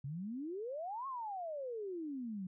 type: exponential two-way sweep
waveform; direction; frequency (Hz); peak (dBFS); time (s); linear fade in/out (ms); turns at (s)
sine; up then down; 130.81 to 1108.7 to 179.2; -39; 0.04-2.47; 5; 1.07
effects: none